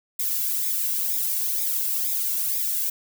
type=noise with flanger; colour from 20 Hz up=violet; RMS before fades=-25 dBFS; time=0.19-2.9 s; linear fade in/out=5 ms; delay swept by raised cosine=0.67 to 1.67 ms; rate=2.1 Hz; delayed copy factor=-0.75; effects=none

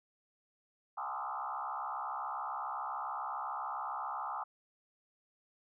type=tone with frequency modulation; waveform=sine; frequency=1037 Hz; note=C6; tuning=16 cents flat; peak=-36 dBFS; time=0.97-4.44 s; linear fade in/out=10 ms; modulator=67.2 Hz; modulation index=4.2; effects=none

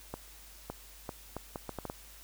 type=accelerating click train; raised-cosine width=1 ms; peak=-23 dBFS; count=9; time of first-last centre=0.14-1.899 s; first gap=560 ms; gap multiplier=0.7; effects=added 50 Hz sine -55 dBFS peak until 2.23 s + white hiss -54 dBFS RMS until 2.23 s

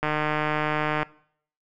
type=click train; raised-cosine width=0.5 ms; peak=-10 dBFS; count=153; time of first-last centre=0.03-1.03 s; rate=152 Hz; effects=noise-tail reverb RT60 0.6 s tail -21 dB re dry

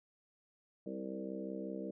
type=harmonic tone with a mistuned harmonic; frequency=65.41 Hz; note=C2; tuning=in tune; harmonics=3 / 4 / 5 / 6 / 7 / 8 / 9; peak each=-44 / -48 / -45 / -52 / -46 / -52 / -49 dBFS; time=0.86-1.91 s; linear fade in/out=5 ms; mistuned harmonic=7; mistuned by=+17 cents; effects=none

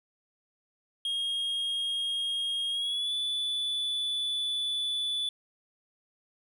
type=tone with pitch glide; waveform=triangle; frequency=3255 to 3469 Hz; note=G#7 to A7; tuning=-36 to -25 cents; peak=-27 dBFS; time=1.05-5.29 s; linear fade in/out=2 ms; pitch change=+111 cents; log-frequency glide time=2.71-3.13 s; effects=none

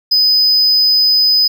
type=tone; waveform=triangle; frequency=5010 Hz; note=D#8; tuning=11 cents sharp; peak=-7 dBFS; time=0.11-1.48 s; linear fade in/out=10 ms; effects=none

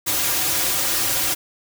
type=noise with comb filter; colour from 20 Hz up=white; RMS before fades=-21 dBFS; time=0.06-1.35 s; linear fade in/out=20 ms; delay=4.6 ms; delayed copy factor=-1; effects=none

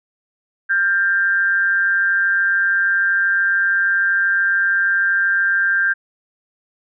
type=tone with amplitude modulation; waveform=sine; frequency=1587 Hz; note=G6; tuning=21 cents sharp; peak=-11 dBFS; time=0.69-5.94 s; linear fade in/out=20 ms; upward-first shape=sine; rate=187 Hz; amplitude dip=60%; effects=none

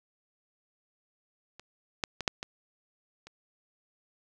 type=clicks; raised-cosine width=0.2 ms; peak=-29 / -11 / -17 / -7 / -19 / -30 dBFS; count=6; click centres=1.596 / 2.038 / 2.207 / 2.278 / 2.429 / 3.27 s; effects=none

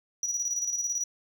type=tone with tremolo; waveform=sine; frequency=5830 Hz; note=F#8; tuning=26 cents flat; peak=-23 dBFS; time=0.23-1.04 s; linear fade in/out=2 ms; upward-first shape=square; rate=18 Hz; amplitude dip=60%; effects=tanh soft clip ceiling -25 dBFS

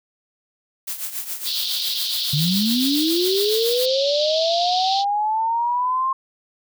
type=noise with tremolo; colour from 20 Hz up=blue; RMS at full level=-26 dBFS; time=0.87-3.86 s; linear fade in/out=10 ms; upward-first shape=triangle; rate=7.2 Hz; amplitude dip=75%
type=band-pass noise; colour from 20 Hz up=white; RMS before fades=-25 dBFS; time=1.44-5.05 s; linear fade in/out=50 ms; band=3300 to 4700 Hz; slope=48 dB/octave
type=linear sweep; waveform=sine; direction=up; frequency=139.7 to 1068 Hz; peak=-18 dBFS; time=2.33-6.13 s; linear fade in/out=5 ms
effects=none

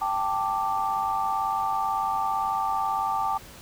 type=chord; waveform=sine; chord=G suspended second; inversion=none; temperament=just; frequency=784 / 882 / 1176 Hz; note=G5 / A5 / D6; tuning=0 / +4 / +2 cents; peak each=-28 dBFS; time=0.01-3.38 s; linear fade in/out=10 ms; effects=pink hiss -46 dBFS RMS until 3.61 s

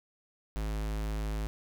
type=tone; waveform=square; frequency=53 Hz; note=G#1; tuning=36 cents sharp; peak=-32 dBFS; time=0.56-1.47 s; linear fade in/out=0 ms; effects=none

